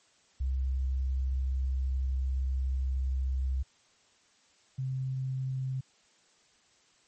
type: tone pair in turn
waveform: sine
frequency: 65.5 / 131.26 Hz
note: C2 / C3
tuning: +2 / +6 cents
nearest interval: octave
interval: 1204 cents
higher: second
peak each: -27 / -30 dBFS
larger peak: first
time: 0.4-3.63 / 4.78-5.81 s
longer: first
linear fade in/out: 10 ms
effects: white hiss -65 dBFS RMS until 7.07 s + MP3 32 kbps